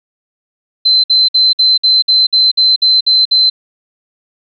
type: tone bursts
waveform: sine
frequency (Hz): 4075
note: C8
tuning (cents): -47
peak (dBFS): -6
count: 11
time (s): 0.85-3.5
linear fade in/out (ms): 10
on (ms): 190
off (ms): 56
effects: none